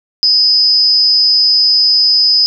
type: tone with amplitude modulation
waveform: sine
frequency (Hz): 5030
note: D#8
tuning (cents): +18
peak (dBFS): -3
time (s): 0.23-2.46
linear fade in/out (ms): 0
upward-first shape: sine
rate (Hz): 240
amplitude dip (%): 85
effects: none